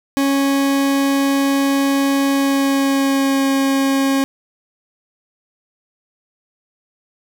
40% pulse tone with pitch glide, 276 to 272 Hz, C#4 to C#4, -7 to -33 cents, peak -13 dBFS, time 0.17-4.24 s, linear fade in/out 0 ms, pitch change -26 cents, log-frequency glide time 2.31-3.49 s, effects none

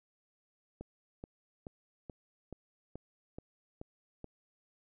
click train, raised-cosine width 2 ms, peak -30 dBFS, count 9, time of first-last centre 0.81-4.243 s, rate 2.33 Hz, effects none

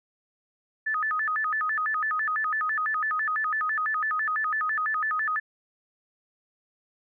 sine tone with vibrato, 1480 Hz, F#6, in tune, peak -24 dBFS, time 0.86-5.4 s, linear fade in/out 10 ms, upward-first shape square, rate 6 Hz, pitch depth 290 cents each way, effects none

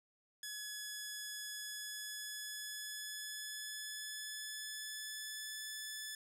10% pulse tone with pitch glide, 1695 to 1734.6 Hz, G#6 to A6, +35 to -25 cents, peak -34 dBFS, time 0.43-6.15 s, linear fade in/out 2 ms, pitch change +40 cents, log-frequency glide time 1.5-5.68 s, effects none

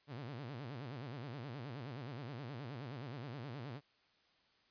sawtooth tone with vibrato, 130 Hz, C3, 11 cents flat, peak -40 dBFS, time 0.07-3.81 s, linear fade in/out 50 ms, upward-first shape sine, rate 9.5 Hz, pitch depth 240 cents each way, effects white hiss -72 dBFS RMS until 4.7 s + resampled to 11025 Hz

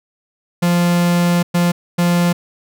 45% pulse tone bursts at uneven times, 174.1 Hz, F3, 5 cents flat, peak -12 dBFS, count 3, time 0.62-1.43 / 1.54-1.72 / 1.98-2.33 s, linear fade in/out 10 ms, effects none

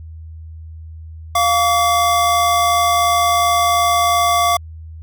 square tone pair together, 698 / 1142.4 Hz, F5 / D6, -1 / -48 cents, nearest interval major sixth, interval 853 cents, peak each -16 dBFS, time 1.35-4.57 s, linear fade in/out 5 ms, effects added 80 Hz sine -31 dBFS peak until 5.02 s

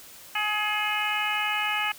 harmonic tone with a mistuned harmonic, 420.9 Hz, G#4, 23 cents sharp, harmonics 2 / 3 / 4 / 5 / 6 / 7, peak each -31 / -32 / -32 / -32 / -30 / -32 dBFS, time 0.35-1.92 s, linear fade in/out 5 ms, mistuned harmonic 5, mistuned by +26 cents, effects white hiss -47 dBFS RMS until 1.98 s

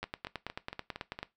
two click trains, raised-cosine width 0.3 ms, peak -23 / -20 dBFS, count 6 / 12, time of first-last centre 0.04-1.189 / 0.03-1.23 s, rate 4.35 / 9.17 Hz, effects noise-tail reverb RT60 0.2 s tail -18 dB re dry

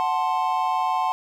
triangle chord, F# diminished, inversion none, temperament equal, 740 / 880 / 1046.5 Hz, F#5 / A5 / C6, 0 / 0 / 0 cents, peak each -23 dBFS, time 0-1.12 s, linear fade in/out 0 ms, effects none

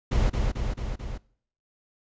brown noise with echo, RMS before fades -22 dBFS, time 0.11-0.3 s, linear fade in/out 10 ms, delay 220 ms, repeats 4, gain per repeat -3 dB, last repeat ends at 1.18 s, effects noise-tail reverb RT60 0.6 s tail -23 dB re dry + resampled to 16000 Hz

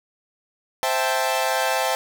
sawtooth chord, A minor seventh, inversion first, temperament equal, 523.3 / 659.3 / 784 / 880 Hz, C5 / E5 / G5 / A5, 0 / 0 / 0 / 0 cents, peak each -22 dBFS, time 0.83-1.95 s, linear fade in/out 0 ms, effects none

